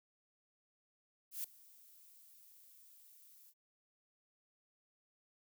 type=noise with ADSR envelope; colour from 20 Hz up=violet; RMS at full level=-39 dBFS; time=1.31-3.54 s; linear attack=130 ms; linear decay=5 ms; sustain=-23 dB; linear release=54 ms; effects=none